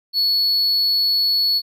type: tone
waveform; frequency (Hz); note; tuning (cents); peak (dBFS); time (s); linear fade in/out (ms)
triangle; 4400; C#8; -14; -14; 0.13-1.62; 50
effects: none